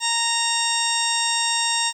harmonic tone with a mistuned harmonic, 927 Hz, A#5, 10 cents flat, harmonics 1 / 2 / 3 / 4 / 5 / 6 / 7 / 8 / 9, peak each -26 / -29 / -29 / -26 / -37 / -26 / -36 / -29 / -28 dBFS, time 0-1.93 s, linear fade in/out 50 ms, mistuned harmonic 7, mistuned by +64 cents, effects 9-bit

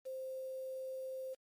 sine tone with quantisation, 523.3 Hz, C5, in tune, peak -40 dBFS, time 0.05-1.35 s, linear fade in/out 20 ms, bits 10, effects MP3 64 kbps

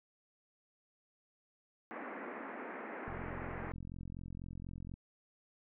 pink band-pass noise, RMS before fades -45 dBFS, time 1.91-3.72 s, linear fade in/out 0 ms, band 220 to 2200 Hz, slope 48 dB/octave
click train, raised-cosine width 5 ms, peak -34 dBFS, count 83, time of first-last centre 3.08-4.939 s, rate 44.1 Hz
effects none

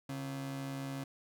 45% pulse ring-modulated tone, 205 Hz, G#3, 22 cents flat, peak -35 dBFS, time 0.09-1.04 s, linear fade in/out 5 ms, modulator 65.6 Hz, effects none

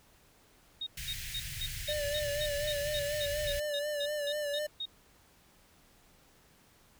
sine tone bursts, 3729 Hz, A#7, in tune, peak -34 dBFS, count 16, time 0.81-4.856 s, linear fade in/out 5 ms, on 56 ms, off 210 ms
pink band-stop noise, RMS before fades -40 dBFS, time 0.97-3.6 s, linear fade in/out 5 ms, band 150 to 1700 Hz, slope 48 dB/octave
square tone with vibrato, 587.3 Hz, D5, in tune, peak -33 dBFS, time 1.88-4.67 s, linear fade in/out 10 ms, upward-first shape sine, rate 4.1 Hz, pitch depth 44 cents each way
effects pink hiss -63 dBFS RMS until 6.99 s

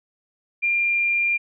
sine tone, 2393 Hz, D7, 32 cents sharp, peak -18 dBFS, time 0.62-1.38 s, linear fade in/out 20 ms, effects none

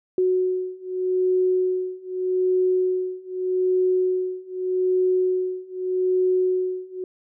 sine beating tone pair, 368.5 / 369.32 Hz, F#4 / F#4, -7 / -3 cents, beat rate 0.82 Hz, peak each -23 / -22 dBFS, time 0.18-7.04 s, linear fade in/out 2 ms, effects none

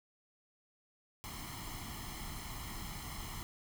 pink noise with comb filter, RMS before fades -44 dBFS, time 1.24-3.43 s, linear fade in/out 0 ms, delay 0.96 ms, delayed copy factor +0.75, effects none

